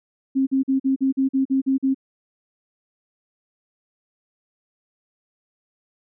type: tone bursts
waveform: sine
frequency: 267.5 Hz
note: C4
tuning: 38 cents sharp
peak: -16 dBFS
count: 10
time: 0.35-1.946 s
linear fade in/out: 20 ms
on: 120 ms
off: 44 ms
effects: none

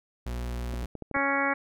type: tone with vibrato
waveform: 40% pulse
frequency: 60.3 Hz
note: B1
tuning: 41 cents flat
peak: -30 dBFS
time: 0.26-0.86 s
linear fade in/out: 5 ms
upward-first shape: triangle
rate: 19 Hz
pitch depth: 36 cents each way
type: clicks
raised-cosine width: 2 ms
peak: -24 dBFS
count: 6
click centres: 0.738 / 0.831 / 0.953 / 1.023 / 1.113 / 1.165 s
type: harmonic tone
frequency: 277.6 Hz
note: C#4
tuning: 3 cents sharp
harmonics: 1 / 2 / 3 / 4 / 5 / 6 / 7 / 8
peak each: -32 / -32 / -32 / -32 / -32 / -32 / -32 / -32 dBFS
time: 1.14-1.54 s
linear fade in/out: 10 ms
effects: none

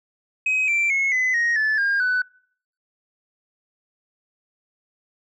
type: tone with pitch steps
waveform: sine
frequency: 2531 / 2348 / 2178 / 2020 / 1874.3 / 1738.7 / 1613 / 1496.3 Hz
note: D#7 / D7 / C#7 / B6 / A#6 / A6 / G6 / F#6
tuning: +29 / -1 / -31 / +39 / +9 / -21 / +49 / +19 cents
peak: -16 dBFS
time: 0.46-2.22 s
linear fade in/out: 5 ms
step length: 220 ms
effects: noise-tail reverb RT60 0.6 s tail -26 dB re dry + tanh soft clip ceiling -16 dBFS

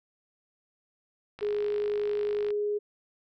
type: click train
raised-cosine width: 0.3 ms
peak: -27 dBFS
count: 58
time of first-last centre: 1.39-2.505 s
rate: 51.1 Hz
type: tone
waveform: sine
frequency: 415.3 Hz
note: G#4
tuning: in tune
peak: -26 dBFS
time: 1.41-2.79 s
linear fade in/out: 20 ms
effects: none

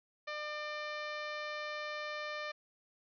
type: harmonic tone with a mistuned harmonic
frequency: 600 Hz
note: D5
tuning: 37 cents sharp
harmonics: 1 / 2 / 3 / 4 / 5 / 6 / 7 / 8 / 9 / 10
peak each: -43 / -44 / -44 / -46 / -54 / -53 / -52 / -58 / -60 / -65 dBFS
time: 0.27-2.52 s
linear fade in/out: 10 ms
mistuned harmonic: 4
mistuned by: -23 cents
effects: none

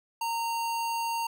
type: tone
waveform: square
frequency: 923 Hz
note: A#5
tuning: 17 cents flat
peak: -29 dBFS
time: 0.21-1.27 s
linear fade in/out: 5 ms
effects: none

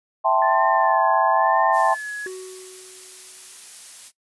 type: chord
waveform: sine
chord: A minor seventh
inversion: second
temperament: equal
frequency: 659.3 / 784 / 880 / 1046.5 Hz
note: E5 / G5 / A5 / C6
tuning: 0 / 0 / 0 / 0 cents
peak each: -21 dBFS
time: 0.24-1.95 s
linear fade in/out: 20 ms
type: tone with vibrato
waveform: sine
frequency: 1743 Hz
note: A6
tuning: 17 cents flat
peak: -27 dBFS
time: 0.42-2.27 s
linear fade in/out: 2 ms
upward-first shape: sine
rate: 1 Hz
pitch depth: 65 cents each way
type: noise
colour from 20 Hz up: blue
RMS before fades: -38 dBFS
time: 1.72-4.12 s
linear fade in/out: 50 ms
type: tone with exponential decay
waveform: triangle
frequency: 372.8 Hz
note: F#4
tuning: 13 cents sharp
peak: -27 dBFS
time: 2.26-3.69 s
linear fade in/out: 2 ms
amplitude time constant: 310 ms
effects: noise-tail reverb RT60 0.1 s tail -19 dB re dry + resampled to 24000 Hz

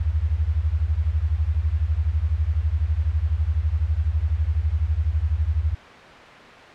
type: beating tone pair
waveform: sine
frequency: 71.6 / 83.6 Hz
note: D2 / E2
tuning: -43 / +25 cents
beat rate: 12 Hz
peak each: -22 dBFS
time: 0-5.75 s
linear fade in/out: 10 ms
effects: white hiss -41 dBFS RMS until 6.74 s + low-pass 2000 Hz 12 dB/octave

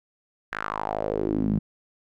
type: tone with band-pass filter sweep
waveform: sawtooth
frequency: 52.6 Hz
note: G#1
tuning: 23 cents sharp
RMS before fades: -27 dBFS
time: 0.52-1.59 s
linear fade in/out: 5 ms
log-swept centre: 1700 to 180 Hz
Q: 4.1
effects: none

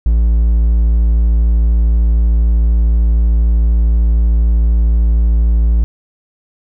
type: tone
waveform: triangle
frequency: 56.5 Hz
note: A1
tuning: 47 cents sharp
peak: -6 dBFS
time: 0.06-5.84 s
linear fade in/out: 0 ms
effects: none

